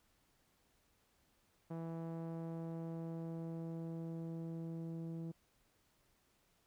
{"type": "tone with low-pass filter sweep", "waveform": "sawtooth", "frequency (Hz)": 164.81, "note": "E3", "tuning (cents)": 0, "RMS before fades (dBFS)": -44, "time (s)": [1.7, 5.32], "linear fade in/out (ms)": 10, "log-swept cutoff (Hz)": [860, 350], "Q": 0.92, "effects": ["pink hiss -75 dBFS RMS until 6.66 s"]}